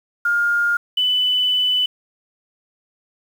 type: tone pair in turn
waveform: sine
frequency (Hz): 1413 / 2994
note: F6 / F#7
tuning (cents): +20 / +20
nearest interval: octave + minor second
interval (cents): 1300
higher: second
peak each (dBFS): -15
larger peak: neither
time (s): 0.25-0.77 / 0.97-1.86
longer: second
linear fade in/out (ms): 5
effects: 7-bit